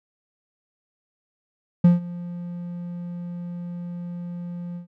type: tone with ADSR envelope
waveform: triangle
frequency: 174.61 Hz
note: F3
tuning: in tune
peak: -7 dBFS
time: 1.84-4.87 s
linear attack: 7 ms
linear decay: 150 ms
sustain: -21 dB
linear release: 110 ms
effects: none